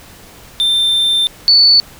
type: tone pair in turn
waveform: triangle / sine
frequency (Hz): 3577 / 4475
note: A7 / C#8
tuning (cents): +28 / +16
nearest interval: major third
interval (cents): 388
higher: second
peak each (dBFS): -9 / -5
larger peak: second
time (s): 0.6-1.27 / 1.48-1.8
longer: first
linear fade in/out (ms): 0
effects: pink hiss -39 dBFS RMS until 1.99 s